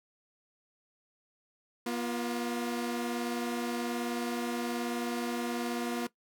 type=tone pair together; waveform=sawtooth; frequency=240.2 / 350.9 Hz; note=B3 / F4; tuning=-48 / +8 cents; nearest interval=perfect fifth; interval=656 cents; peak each=-29 / -33 dBFS; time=1.86-6.07 s; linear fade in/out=5 ms; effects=noise-tail reverb RT60 0.1 s tail -18 dB re dry